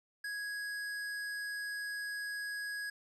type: tone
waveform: square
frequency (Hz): 1661.2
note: G#6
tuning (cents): 0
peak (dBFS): -38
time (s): 0.24-2.9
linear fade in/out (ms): 5
effects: low-pass 11000 Hz 12 dB/octave + 12-bit